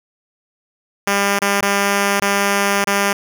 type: tone with dropouts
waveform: 5% pulse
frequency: 200.2 Hz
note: G3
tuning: 37 cents sharp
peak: -3 dBFS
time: 1.07-3.13 s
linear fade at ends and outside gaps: 5 ms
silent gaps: 1.391-1.418 / 1.609-1.625 / 2.199-2.219 / 2.844-2.871 s
effects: none